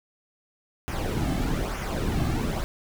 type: noise with flanger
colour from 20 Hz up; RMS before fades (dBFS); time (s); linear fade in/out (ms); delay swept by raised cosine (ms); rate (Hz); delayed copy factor
brown; -27; 0.88-2.64; 0; 0.23 to 2.13; 1.1; -0.6
effects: none